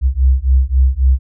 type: beating tone pair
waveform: sine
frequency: 63.6 / 67.3 Hz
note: C2 / C2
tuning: -48 / +49 cents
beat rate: 3.7 Hz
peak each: -12 dBFS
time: 0.01-1.19 s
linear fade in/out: 50 ms
effects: none